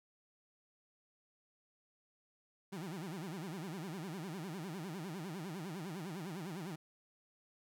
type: tone with vibrato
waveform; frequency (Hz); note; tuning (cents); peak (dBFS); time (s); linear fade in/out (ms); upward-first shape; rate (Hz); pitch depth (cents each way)
30% pulse; 174.61; F3; 0; -39; 2.72-6.76; 10; sine; 9.9; 250
effects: none